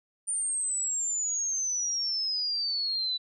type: exponential sweep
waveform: sine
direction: down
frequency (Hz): 9130 to 3951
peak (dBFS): -27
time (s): 0.27-3.18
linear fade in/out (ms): 20
effects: none